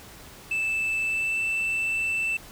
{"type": "tone with pitch glide", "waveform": "sine", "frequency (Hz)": [2637, 2657], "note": ["E7", "E7"], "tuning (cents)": [0, 13], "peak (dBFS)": -21, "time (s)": [0.51, 2.37], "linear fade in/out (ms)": 5, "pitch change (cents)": 13, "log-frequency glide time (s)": [1.01, 1.42], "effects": ["tanh soft clip ceiling -23 dBFS", "pink hiss -46 dBFS RMS until 2.51 s"]}